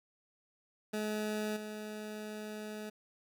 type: tone with level steps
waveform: 20% pulse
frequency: 213 Hz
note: G#3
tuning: 44 cents sharp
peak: -29 / -36 dBFS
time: 0.93-2.9 s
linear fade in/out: 10 ms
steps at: 1.56 s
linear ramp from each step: 10 ms
effects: none